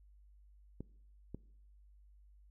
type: clicks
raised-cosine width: 3 ms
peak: -30 dBFS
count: 2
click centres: 0.806 / 1.346 s
effects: noise-tail reverb RT60 0.7 s tail -22 dB re dry + added 50 Hz sine -59 dBFS peak until 2.5 s